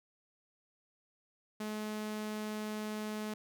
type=tone; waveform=sawtooth; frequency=213.5 Hz; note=G#3; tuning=48 cents sharp; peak=-33 dBFS; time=1.6-3.34 s; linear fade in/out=5 ms; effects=none